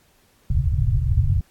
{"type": "low-pass noise", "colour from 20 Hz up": "white", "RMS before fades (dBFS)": -19, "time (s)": [0.5, 1.41], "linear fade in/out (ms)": 5, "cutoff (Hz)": 140, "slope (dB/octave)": 96, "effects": ["pink hiss -59 dBFS RMS until 1.5 s", "AAC 64 kbps"]}